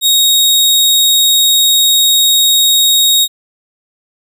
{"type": "tone", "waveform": "sawtooth", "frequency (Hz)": 3760, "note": "A#7", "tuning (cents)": 14, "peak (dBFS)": -4, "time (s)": [0.01, 3.28], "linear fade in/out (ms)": 50, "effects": []}